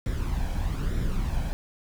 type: noise with flanger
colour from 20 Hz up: brown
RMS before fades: -27 dBFS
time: 0.06-1.53 s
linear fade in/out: 0 ms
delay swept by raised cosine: 0.54 to 1.27 ms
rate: 1.1 Hz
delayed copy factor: +0.55
effects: none